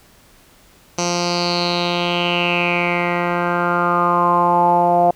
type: tone with low-pass filter sweep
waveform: 10% pulse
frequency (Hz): 174.61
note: F3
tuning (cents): 0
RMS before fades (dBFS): -17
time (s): 0.98-5.11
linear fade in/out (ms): 5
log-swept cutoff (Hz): 5900 to 700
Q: 5.9
effects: pink hiss -50 dBFS RMS until 5.15 s